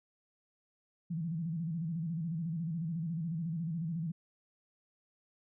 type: tone with vibrato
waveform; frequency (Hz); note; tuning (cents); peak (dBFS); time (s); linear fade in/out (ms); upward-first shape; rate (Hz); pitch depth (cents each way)
sine; 164.81; E3; 0; -33; 1.1-4.12; 10; square; 14; 90
effects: none